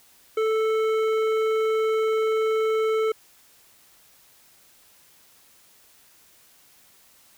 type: tone with hard clipping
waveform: triangle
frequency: 439.5 Hz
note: A4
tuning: 2 cents flat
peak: -22 dBFS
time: 0.37-3.12 s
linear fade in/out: 5 ms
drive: 15 dB
effects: white hiss -56 dBFS RMS until 7.37 s